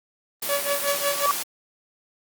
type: noise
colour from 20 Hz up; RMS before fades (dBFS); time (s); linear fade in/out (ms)
white; -28; 0.42-1.43; 5
type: tone with tremolo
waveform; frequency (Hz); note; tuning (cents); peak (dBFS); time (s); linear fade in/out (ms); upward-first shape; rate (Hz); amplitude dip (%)
sawtooth; 569; C#5; +45; -16; 0.49-1.26; 0; triangle; 5.5; 100
type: tone with exponential growth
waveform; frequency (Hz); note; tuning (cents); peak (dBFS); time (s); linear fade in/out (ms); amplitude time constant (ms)
sine; 1149; D6; -38; -15; 1.02-1.31; 0; 62
effects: high-pass 200 Hz 12 dB/octave + Opus 24 kbps